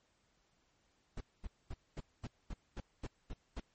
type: noise bursts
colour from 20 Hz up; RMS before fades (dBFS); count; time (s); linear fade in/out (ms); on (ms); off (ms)
brown; -41; 10; 1.17-3.6; 5; 36; 230
effects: pink hiss -75 dBFS RMS until 3.74 s + MP3 32 kbps